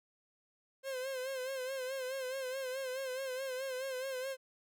45% pulse tone with vibrato, 523.3 Hz, C5, in tune, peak -37 dBFS, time 0.83-4.37 s, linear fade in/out 50 ms, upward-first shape sine, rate 4.7 Hz, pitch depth 65 cents each way, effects none

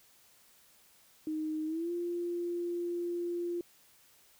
sine tone with pitch glide, 311.1 to 347.2 Hz, D#4 to F4, 0 to -10 cents, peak -32 dBFS, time 1.27-3.61 s, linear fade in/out 2 ms, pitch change +190 cents, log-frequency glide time 1.66-1.91 s, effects white hiss -63 dBFS RMS until 4.39 s

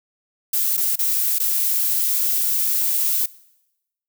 violet noise with dropouts, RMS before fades -20 dBFS, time 0.53-3.26 s, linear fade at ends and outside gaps 5 ms, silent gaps 0.769-0.775 / 0.957-0.989 / 1.385-1.399 s, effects noise-tail reverb RT60 0.9 s tail -21 dB re dry

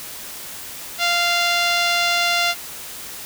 5% pulse tone with low-pass filter, 695 Hz, F5, 9 cents flat, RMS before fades -19 dBFS, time 0.98-2.55 s, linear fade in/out 50 ms, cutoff 4000 Hz, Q 0.84, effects white hiss -34 dBFS RMS until 3.25 s

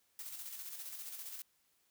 blue noise with tremolo, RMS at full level -45 dBFS, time 0.19-1.42 s, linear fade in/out 2 ms, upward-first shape square, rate 15 Hz, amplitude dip 40%, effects white hiss -75 dBFS RMS until 1.9 s

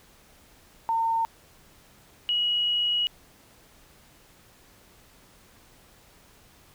sine tone pair in turn, 909 / 2908 Hz, A#5 / F#7, -44 / -31 cents, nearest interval octave + minor sixth, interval 2013 cents, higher second, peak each -22 dBFS, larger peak neither, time 0.89-1.25 / 2.29-3.07 s, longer second, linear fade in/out 0 ms, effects pink hiss -56 dBFS RMS until 6.74 s

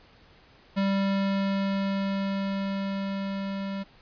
square tone with level ramp, 196 Hz, G3, in tune, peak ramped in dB -23 to -31 dBFS, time 0.76-3.84 s, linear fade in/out 20 ms, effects pink hiss -56 dBFS RMS until 4.01 s + resampled to 11025 Hz

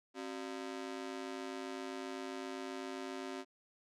sawtooth ring-modulated tone, 323 Hz, E4, 35 cents flat, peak -34 dBFS, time 0.14-3.45 s, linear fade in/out 50 ms, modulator 53.8 Hz, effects low-pass 7000 Hz 12 dB/octave

